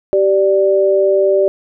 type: tone pair together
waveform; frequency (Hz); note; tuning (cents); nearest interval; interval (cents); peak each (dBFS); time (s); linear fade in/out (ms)
sine; 387.5 / 588; G4 / D5; -20 / +2; perfect fifth; 722; -12; 0.13-1.48; 0
effects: none